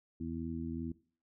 harmonic tone, 82.41 Hz, E2, in tune, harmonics 1 / 2 / 3 / 4, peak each -44 / -44 / -39 / -44 dBFS, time 0.2-0.92 s, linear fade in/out 5 ms, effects noise-tail reverb RT60 0.4 s tail -18 dB re dry

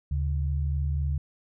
sine tone pair together, 74.75 / 138.6 Hz, D2 / C#3, +31 / 0 cents, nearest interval major seventh, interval 1069 cents, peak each -25 / -31 dBFS, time 0.11-1.18 s, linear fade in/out 5 ms, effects none

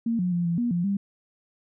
sine tone with pitch steps, 230.6 / 179.7 / 173.7 / 169.8 / 239.5 / 173.8 / 198.9 Hz, A#3 / F3 / F3 / F3 / A#3 / F3 / G3, -19 / +50 / -9 / -48 / +47 / -8 / +25 cents, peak -22 dBFS, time 0.06-0.97 s, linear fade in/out 5 ms, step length 130 ms, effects none

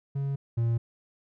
triangle tone pair in turn, 138.59 / 116.2 Hz, C#3 / A#2, 0 / -5 cents, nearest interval minor third, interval 305 cents, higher first, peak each -25 / -21 dBFS, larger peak second, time 0.15-0.36 / 0.57-0.78 s, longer neither, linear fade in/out 10 ms, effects none

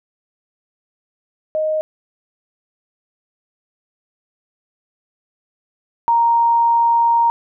sine tone pair in turn, 622.3 / 932.4 Hz, D#5 / A#5, 0 / 0 cents, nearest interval perfect fifth, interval 700 cents, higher second, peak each -16 / -11 dBFS, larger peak second, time 1.55-1.81 / 6.08-7.3 s, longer second, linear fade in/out 0 ms, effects none

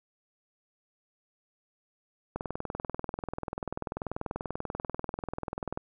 click train, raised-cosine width 1 ms, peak -19 dBFS, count 71, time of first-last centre 2.36-5.775 s, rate 20.5 Hz, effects none

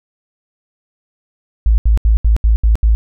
sine tone bursts, 55 Hz, A1, in tune, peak -7 dBFS, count 7, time 1.66-2.95 s, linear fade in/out 0 ms, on 120 ms, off 75 ms, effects none

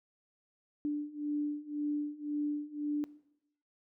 sine beating tone pair, 293.7 / 295.6 Hz, D4 / D4, 0 / +11 cents, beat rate 1.9 Hz, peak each -36 / -35 dBFS, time 0.85-3.04 s, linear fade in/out 0 ms, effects noise-tail reverb RT60 0.8 s tail -19 dB re dry

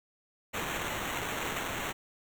white noise with sample-and-hold, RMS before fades -35 dBFS, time 0.53-1.93 s, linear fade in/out 20 ms, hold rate 4900 Hz, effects none

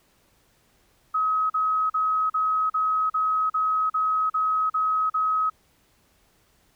sine tone bursts, 1273 Hz, D#6, 39 cents sharp, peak -20 dBFS, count 11, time 1.14-5.5 s, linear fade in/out 10 ms, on 360 ms, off 40 ms, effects pink hiss -63 dBFS RMS until 6.75 s

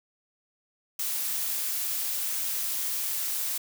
blue noise, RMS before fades -30 dBFS, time 0.99-3.58 s, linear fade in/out 5 ms, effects none

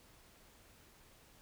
silence, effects pink hiss -63 dBFS RMS until 1.41 s

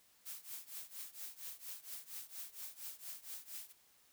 blue noise with tremolo, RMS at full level -45 dBFS, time 0.25-3.73 s, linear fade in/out 20 ms, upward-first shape triangle, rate 4.3 Hz, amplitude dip 95%, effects white hiss -69 dBFS RMS until 4.12 s

